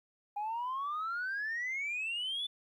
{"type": "exponential sweep", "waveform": "sine", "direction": "up", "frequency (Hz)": [810, 3520], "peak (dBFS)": -32, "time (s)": [0.36, 2.47], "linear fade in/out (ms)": 10, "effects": ["tanh soft clip ceiling -31 dBFS", "12-bit"]}